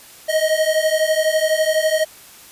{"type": "beating tone pair", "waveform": "square", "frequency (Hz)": [622.3, 634.3], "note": ["D#5", "D#5"], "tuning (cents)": [0, 33], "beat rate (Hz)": 12, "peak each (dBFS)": -19, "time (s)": [0.28, 2.05], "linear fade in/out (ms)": 20, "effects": ["white hiss -43 dBFS RMS until 2.51 s", "resampled to 32000 Hz"]}